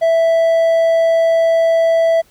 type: tone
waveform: triangle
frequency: 659.3 Hz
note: E5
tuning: in tune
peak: -8 dBFS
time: 0.01-2.22 s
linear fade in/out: 20 ms
effects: pink hiss -52 dBFS RMS until 2.3 s